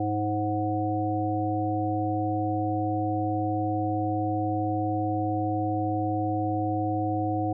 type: harmonic tone with a mistuned harmonic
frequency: 105.2 Hz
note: G#2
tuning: 23 cents sharp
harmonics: 1 / 3 / 5 / 7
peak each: -30 / -28 / -35 / -29 dBFS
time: 0-7.53 s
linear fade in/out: 5 ms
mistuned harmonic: 1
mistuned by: -25 cents
effects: none